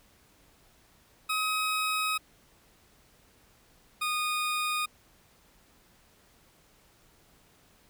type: tone pair in turn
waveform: 20% pulse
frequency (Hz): 1267 / 1232.4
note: D#6 / D#6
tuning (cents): +31 / -17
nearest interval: unison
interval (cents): 48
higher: first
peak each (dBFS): -22 / -23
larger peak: first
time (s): 1.29-2.18 / 4.01-4.86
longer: first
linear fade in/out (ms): 10
effects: pink hiss -62 dBFS RMS until 7.89 s